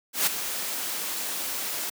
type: noise with ADSR envelope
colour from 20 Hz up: white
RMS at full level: -21 dBFS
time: 0.13-1.9 s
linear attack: 140 ms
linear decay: 7 ms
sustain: -10 dB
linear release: 7 ms
effects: high-pass 200 Hz 12 dB/octave